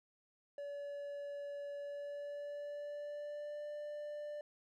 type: tone with pitch glide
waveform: triangle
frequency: 572 to 591.8 Hz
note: D5 to D5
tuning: -46 to +13 cents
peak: -40 dBFS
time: 0.58-4.41 s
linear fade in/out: 2 ms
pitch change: +59 cents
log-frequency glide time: 1.78-3.66 s
effects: none